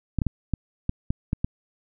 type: clicks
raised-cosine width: 5 ms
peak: -11 dBFS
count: 8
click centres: 0.187 / 0.218 / 0.267 / 0.537 / 0.894 / 1.105 / 1.331 / 1.445 s
effects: none